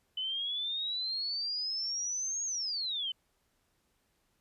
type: exponential two-way sweep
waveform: sine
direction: up then down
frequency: 3000 to 6645 to 3000 Hz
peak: -32 dBFS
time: 0.17-3.12 s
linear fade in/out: 5 ms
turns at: 2.44 s
effects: pink hiss -75 dBFS RMS until 4.4 s + resampled to 32000 Hz